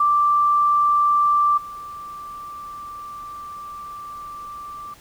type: tone with level steps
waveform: sine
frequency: 1174.7 Hz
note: D6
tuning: in tune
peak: -14 / -32 dBFS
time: 0-4.94 s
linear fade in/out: 5 ms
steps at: 1.57 s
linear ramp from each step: 10 ms
effects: pink hiss -49 dBFS RMS until 5 s